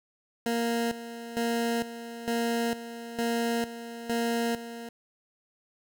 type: tone with tremolo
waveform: 20% pulse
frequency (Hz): 233.2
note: A#3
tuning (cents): +1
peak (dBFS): -21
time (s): 0.46-4.89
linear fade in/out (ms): 2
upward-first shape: square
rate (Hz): 1.1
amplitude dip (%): 75
effects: none